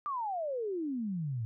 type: exponential sweep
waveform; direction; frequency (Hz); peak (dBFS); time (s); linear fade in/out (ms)
sine; down; 1207 to 107.5; -32; 0.06-1.45; 0
effects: none